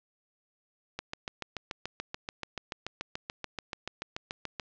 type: click train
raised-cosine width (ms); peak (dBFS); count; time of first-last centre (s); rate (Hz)
0.2; -17; 26; 0.99-4.598; 6.93
effects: low-pass 5000 Hz 12 dB/octave